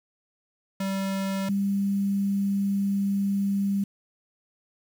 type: tone pair in turn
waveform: square / sine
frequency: 193.9 / 198.55 Hz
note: G3 / G3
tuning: -19 / +22 cents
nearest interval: unison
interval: 41 cents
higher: second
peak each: -26 / -22 dBFS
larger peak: second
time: 0.8-1.49 / 1.49-3.84 s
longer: second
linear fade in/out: 5 ms
effects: 8-bit